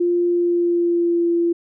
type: tone with pitch glide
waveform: sine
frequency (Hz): 349.2 to 341.2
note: F4 to F4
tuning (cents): 0 to -40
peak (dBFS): -15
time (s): 0-1.53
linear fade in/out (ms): 10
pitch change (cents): -40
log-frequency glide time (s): 0.27-1.3
effects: none